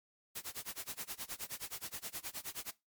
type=noise with tremolo; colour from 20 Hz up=white; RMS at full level=-41 dBFS; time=0.35-2.71 s; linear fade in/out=10 ms; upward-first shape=sine; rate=9.5 Hz; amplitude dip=100%; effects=noise-tail reverb RT60 0.2 s tail -18 dB re dry + MP3 96 kbps